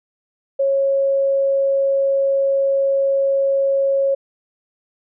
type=tone; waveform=sine; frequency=548 Hz; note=C#5; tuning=20 cents flat; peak=-14 dBFS; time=0.59-4.15 s; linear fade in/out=10 ms; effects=none